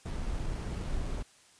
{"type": "noise with sample-and-hold", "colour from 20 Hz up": "brown", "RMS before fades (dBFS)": -34, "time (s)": [0.05, 1.23], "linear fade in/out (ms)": 10, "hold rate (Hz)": 7350, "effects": ["white hiss -60 dBFS RMS until 1.59 s", "resampled to 22050 Hz"]}